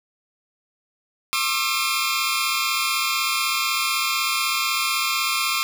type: tone cluster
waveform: 15% pulse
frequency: 1078 / 1195 / 1335 / 2426 Hz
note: C#6 / D6 / E6 / D#7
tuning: -49 / +30 / +22 / -44 cents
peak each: -20 dBFS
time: 1.33-5.63 s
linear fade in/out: 0 ms
effects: none